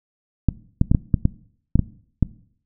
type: clicks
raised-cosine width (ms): 5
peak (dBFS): -3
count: 9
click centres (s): 0.487 / 0.814 / 0.915 / 0.948 / 1.142 / 1.254 / 1.756 / 1.793 / 2.227
effects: noise-tail reverb RT60 0.6 s tail -20 dB re dry